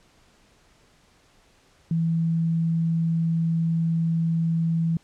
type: tone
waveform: sine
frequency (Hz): 164.81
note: E3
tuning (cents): 0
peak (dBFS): -20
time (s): 1.91-4.97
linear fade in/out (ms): 2
effects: pink hiss -59 dBFS RMS until 5.03 s + low-pass 8000 Hz 12 dB/octave